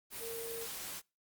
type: tone in noise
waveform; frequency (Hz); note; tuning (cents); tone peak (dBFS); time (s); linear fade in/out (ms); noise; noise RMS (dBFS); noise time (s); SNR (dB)
sine; 460; A#4; -23; -41; 0.19-0.68; 50; white; -43; 0.1-1.02; -1
effects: noise-tail reverb RT60 0.3 s tail -26 dB re dry + Opus 32 kbps